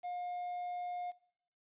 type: tone with quantisation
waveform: triangle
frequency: 713 Hz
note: F5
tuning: 36 cents sharp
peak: -36 dBFS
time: 0.03-1.12 s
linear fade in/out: 20 ms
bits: 10
effects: noise-tail reverb RT60 0.7 s tail -20 dB re dry + resampled to 8000 Hz